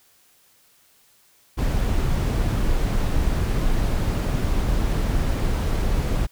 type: noise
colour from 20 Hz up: brown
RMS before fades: -21 dBFS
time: 1.57-6.27 s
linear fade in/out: 20 ms
effects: white hiss -58 dBFS RMS until 6.31 s